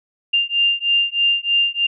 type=beating tone pair; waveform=sine; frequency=2794 / 2797.2 Hz; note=F7 / F7; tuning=0 / +2 cents; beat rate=3.2 Hz; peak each=-18 dBFS; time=0.33-1.87 s; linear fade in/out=10 ms; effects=none